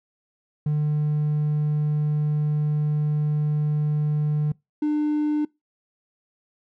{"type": "tone pair in turn", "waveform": "triangle", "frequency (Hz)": [150, 300], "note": ["D3", "D4"], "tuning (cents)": [37, 37], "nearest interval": "octave", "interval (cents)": 1200, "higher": "second", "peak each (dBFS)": -17, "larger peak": "neither", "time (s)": [[0.66, 4.52], [4.82, 5.45]], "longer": "first", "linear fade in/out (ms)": 5, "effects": ["noise-tail reverb RT60 0.2 s tail -25 dB re dry", "tanh soft clip ceiling -14 dBFS"]}